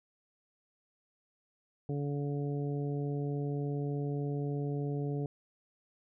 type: harmonic tone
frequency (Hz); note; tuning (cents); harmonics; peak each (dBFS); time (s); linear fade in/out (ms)
143.4; D3; -41; 1 / 2 / 3 / 4 / 5; -33 / -39 / -39 / -50 / -49; 1.89-5.26; 2
effects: none